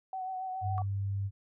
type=tone with vibrato; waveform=sine; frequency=751 Hz; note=F#5; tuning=26 cents sharp; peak=-34 dBFS; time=0.13-0.82 s; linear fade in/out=2 ms; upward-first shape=triangle; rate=7.2 Hz; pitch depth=31 cents each way
type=tone; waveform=sine; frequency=98.9 Hz; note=G2; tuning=16 cents sharp; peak=-30 dBFS; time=0.61-1.31 s; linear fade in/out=50 ms
type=tone with exponential decay; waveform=sine; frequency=1141 Hz; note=C#6; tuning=50 cents sharp; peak=-34 dBFS; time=0.78-0.86 s; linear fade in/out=0 ms; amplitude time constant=16 ms
effects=none